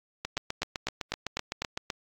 two click trains, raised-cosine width 0.2 ms, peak -12 / -14 dBFS, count 6 / 14, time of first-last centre 0.37-1.62 / 0.25-1.902 s, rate 4 / 7.87 Hz, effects AAC 64 kbps

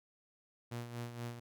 sawtooth tone with tremolo, 119.1 Hz, A#2, 38 cents sharp, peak -35 dBFS, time 0.71-1.4 s, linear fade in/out 10 ms, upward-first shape sine, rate 4.2 Hz, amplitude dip 60%, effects none

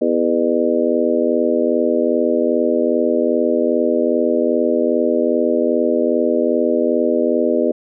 harmonic tone with a mistuned harmonic, 82.5 Hz, E2, 2 cents sharp, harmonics 3 / 4 / 5 / 6 / 7, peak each -20 / -20 / -20 / -20 / -20 dBFS, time 0.01-7.72 s, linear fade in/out 10 ms, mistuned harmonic 7, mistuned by +76 cents, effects none

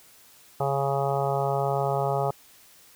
harmonic tone, 138.59 Hz, C#3, in tune, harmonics 1 / 3 / 4 / 5 / 6 / 7 / 8 / 9, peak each -29 / -30 / -30 / -29 / -30 / -38 / -39 / -36 dBFS, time 0.6-2.31 s, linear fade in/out 5 ms, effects white hiss -54 dBFS RMS until 2.95 s

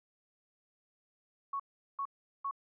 sine tone bursts, 1108.7 Hz, C#6, in tune, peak -33 dBFS, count 3, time 1.53-2.511 s, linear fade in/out 5 ms, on 67 ms, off 390 ms, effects none

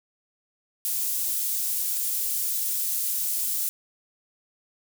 pink high-pass noise, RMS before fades -27 dBFS, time 0.85-3.69 s, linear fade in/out 0 ms, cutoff 11000 Hz, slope 12 dB/octave, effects none

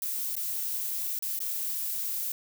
violet noise with dropouts, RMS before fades -32 dBFS, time 0.02-2.32 s, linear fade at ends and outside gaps 2 ms, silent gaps 0.354-0.365 / 1.19-1.224 / 1.391-1.403 s, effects none

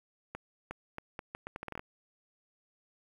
accelerating click train, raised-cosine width 0.5 ms, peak -24 dBFS, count 13, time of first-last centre 0.35-1.794 s, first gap 360 ms, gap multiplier 0.76, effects 9-bit

